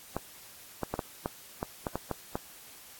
clicks, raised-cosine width 1 ms, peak -16 dBFS, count 10, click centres 0.166 / 0.833 / 0.94 / 0.992 / 1.259 / 1.629 / 1.868 / 1.956 / 2.113 / 2.355 s, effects white hiss -51 dBFS RMS until 2.99 s + AAC 64 kbps

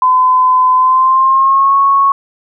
sine tone with pitch glide, 1018 to 1103.7 Hz, C6 to C#6, -48 to -8 cents, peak -6 dBFS, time 0.02-2.12 s, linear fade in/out 2 ms, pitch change +140 cents, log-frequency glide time 0.75-1.77 s, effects none

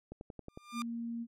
click train, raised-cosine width 2 ms, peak -31 dBFS, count 6, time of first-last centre 0.12-0.575 s, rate 11 Hz
sawtooth tone with exponential growth, 1199 Hz, D6, 36 cents sharp, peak -31 dBFS, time 0.49-0.82 s, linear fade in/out 1 ms, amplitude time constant 70 ms
sine tone, 233.1 Hz, A#3, in tune, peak -36 dBFS, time 0.72-1.27 s, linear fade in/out 50 ms
effects low-pass 10000 Hz 12 dB/octave

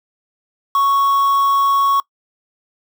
triangle tone with quantisation, 1108.7 Hz, C#6, in tune, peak -10 dBFS, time 0.75-2 s, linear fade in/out 2 ms, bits 5, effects noise-tail reverb RT60 0.1 s tail -23 dB re dry

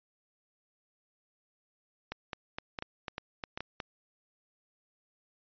clicks, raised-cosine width 0.3 ms, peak -20 dBFS, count 11, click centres 2.12 / 2.332 / 2.585 / 2.788 / 2.824 / 3.082 / 3.181 / 3.438 / 3.575 / 3.606 / 3.802 s, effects resampled to 11025 Hz

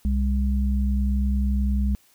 sine tone pair together, 64.2 / 203.8 Hz, C2 / G#3, -32 / -32 cents, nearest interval octave + minor sixth, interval 2000 cents, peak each -20 / -26 dBFS, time 0.05-1.95 s, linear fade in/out 0 ms, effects white hiss -59 dBFS RMS until 2.14 s

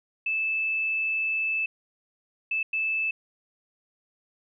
sine tone bursts at uneven times, 2626 Hz, E7, 7 cents flat, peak -24 dBFS, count 3, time 0.26-1.66 / 2.51-2.63 / 2.73-3.11 s, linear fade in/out 5 ms, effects none

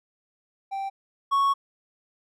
triangle tone pair in turn, 782 / 1107.9 Hz, G5 / C#6, -4 / -1 cents, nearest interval tritone, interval 603 cents, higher second, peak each -26 / -17 dBFS, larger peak second, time 0.71-0.9 / 1.31-1.54 s, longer second, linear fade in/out 20 ms, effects none

